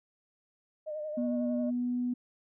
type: tone with vibrato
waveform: sine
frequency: 610 Hz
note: D#5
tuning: 34 cents flat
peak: -34 dBFS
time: 0.86-1.71 s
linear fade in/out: 20 ms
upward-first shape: sine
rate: 11 Hz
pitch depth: 42 cents each way
type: tone with pitch glide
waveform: sine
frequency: 243.4 to 246.2 Hz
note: B3 to B3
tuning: -25 to -5 cents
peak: -28 dBFS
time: 1.17-2.14 s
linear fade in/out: 10 ms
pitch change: +20 cents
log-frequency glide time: 1.53-1.98 s
effects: tanh soft clip ceiling -20 dBFS